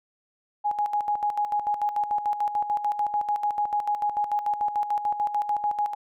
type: tone with tremolo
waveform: sine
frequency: 830.6 Hz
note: G#5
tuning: in tune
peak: -21 dBFS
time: 0.64-5.95 s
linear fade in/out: 20 ms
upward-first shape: square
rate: 6.8 Hz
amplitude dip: 65%
effects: none